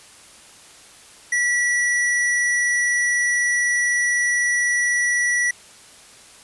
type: tone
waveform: square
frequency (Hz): 1946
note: B6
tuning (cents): -26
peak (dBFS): -18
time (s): 1.32-5.51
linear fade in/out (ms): 5
effects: white hiss -46 dBFS RMS until 6.43 s + resampled to 24000 Hz